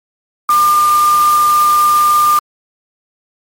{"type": "tone in noise", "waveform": "sine", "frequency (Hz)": 1200, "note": "D6", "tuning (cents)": 37, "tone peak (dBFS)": -7, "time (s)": [0.49, 2.39], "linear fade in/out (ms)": 2, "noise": "white", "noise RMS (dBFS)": -23, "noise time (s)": [0.49, 2.39], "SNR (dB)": 13, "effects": ["MP3 64 kbps"]}